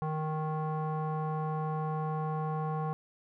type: tone with low-pass filter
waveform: square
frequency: 155.6 Hz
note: D#3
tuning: in tune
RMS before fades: -33 dBFS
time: 0.02-2.93 s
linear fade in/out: 0 ms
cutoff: 960 Hz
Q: 6
effects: none